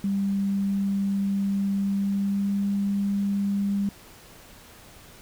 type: tone with pitch glide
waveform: sine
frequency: 197.7 to 199.88 Hz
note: G3 to G3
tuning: +15 to +34 cents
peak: -22 dBFS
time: 0.04-3.89 s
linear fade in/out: 2 ms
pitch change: +19 cents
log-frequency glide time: 1.85-2.65 s
effects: pink hiss -49 dBFS RMS until 5.21 s